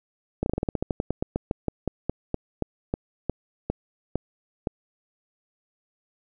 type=slowing click train; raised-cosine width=2 ms; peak=-11 dBFS; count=25; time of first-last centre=0.43-4.672 s; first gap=31 ms; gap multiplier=1.13; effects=none